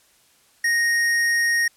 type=tone with hard clipping; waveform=triangle; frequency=1864.7 Hz; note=A#6; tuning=in tune; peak=-19 dBFS; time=0.64-1.68 s; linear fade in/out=5 ms; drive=18 dB; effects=white hiss -58 dBFS RMS until 1.76 s + low-pass 12000 Hz 12 dB/octave